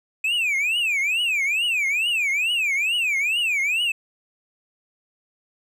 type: tone with vibrato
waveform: triangle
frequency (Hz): 2500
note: D#7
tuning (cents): +8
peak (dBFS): -18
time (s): 0.24-3.92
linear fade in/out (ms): 5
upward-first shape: triangle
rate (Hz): 2.3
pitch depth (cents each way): 300
effects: none